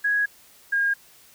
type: tone pair in turn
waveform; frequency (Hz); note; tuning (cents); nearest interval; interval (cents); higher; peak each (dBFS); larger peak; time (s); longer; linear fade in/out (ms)
sine; 1661.2 / 1622.3; G#6 / G#6; 0 / -41; unison; 41; first; -19 / -19; neither; 0.04-0.26 / 0.72-0.94; neither; 10
effects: white hiss -53 dBFS RMS until 1.34 s